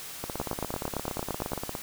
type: two click trains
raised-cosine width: 1 ms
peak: -15 / -18 dBFS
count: 11 / 27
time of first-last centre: 0.4-1.534 / 0.24-1.752 s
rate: 8.82 / 17.2 Hz
effects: white hiss -41 dBFS RMS until 1.82 s